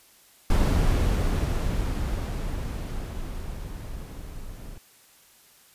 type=noise with level ramp; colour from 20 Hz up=brown; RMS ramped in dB=-19 to -41 dBFS; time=0.5-4.78 s; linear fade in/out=2 ms; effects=white hiss -56 dBFS RMS until 5.74 s + resampled to 32000 Hz